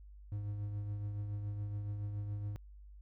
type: tone with tremolo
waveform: triangle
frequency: 102.8 Hz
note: G#2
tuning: 17 cents flat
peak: -33 dBFS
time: 0.32-2.56 s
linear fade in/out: 0 ms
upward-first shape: triangle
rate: 7.1 Hz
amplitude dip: 40%
effects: added 50 Hz sine -51 dBFS peak until 3.01 s